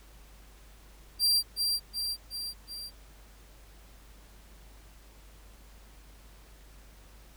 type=tone with echo; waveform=40% pulse; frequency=4730 Hz; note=D8; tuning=12 cents sharp; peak=-21 dBFS; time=1.19-1.43 s; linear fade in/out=50 ms; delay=370 ms; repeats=4; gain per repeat=-4 dB; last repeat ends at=2.91 s; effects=added 50 Hz sine -52 dBFS peak until 7.36 s + pink hiss -58 dBFS RMS until 7.36 s